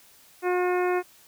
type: harmonic tone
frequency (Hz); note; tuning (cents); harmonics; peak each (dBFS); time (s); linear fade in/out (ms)
360; F#4; -47; 1 / 2 / 3 / 4 / 5 / 6 / 7; -23 / -29 / -33 / -35 / -37 / -39 / -40; 0.42-1.03; 50
effects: white hiss -55 dBFS RMS until 1.27 s